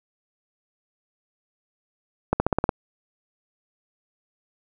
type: accelerating click train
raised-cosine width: 1 ms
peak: -5 dBFS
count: 7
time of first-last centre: 2.33-2.692 s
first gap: 70 ms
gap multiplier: 0.94
effects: none